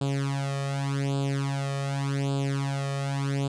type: tone with flanger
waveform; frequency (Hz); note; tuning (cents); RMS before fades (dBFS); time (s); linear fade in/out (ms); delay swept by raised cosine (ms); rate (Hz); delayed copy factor
sawtooth; 138.59; C#3; 0; -28; 0.01-3.48; 5; 0.25 to 1.65; 0.86; +0.85
effects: resampled to 22050 Hz